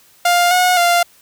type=tone with pitch steps; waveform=sawtooth; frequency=702 / 726 / 696 Hz; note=F5 / F#5 / F5; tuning=+9 / -33 / -6 cents; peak=-7 dBFS; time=0.25-1.03 s; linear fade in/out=5 ms; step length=260 ms; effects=white hiss -50 dBFS RMS until 1.21 s